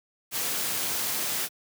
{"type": "noise", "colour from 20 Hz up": "white", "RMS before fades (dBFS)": -29, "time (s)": [0.31, 1.49], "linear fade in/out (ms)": 50, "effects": ["high-pass 100 Hz 12 dB/octave"]}